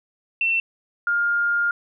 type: tone pair in turn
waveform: sine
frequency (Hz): 2695 / 1410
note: E7 / F6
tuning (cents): +38 / +16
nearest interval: major seventh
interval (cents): 1122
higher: first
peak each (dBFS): -18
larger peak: neither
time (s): 0.41-0.6 / 1.07-1.71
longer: second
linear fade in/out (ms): 2
effects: none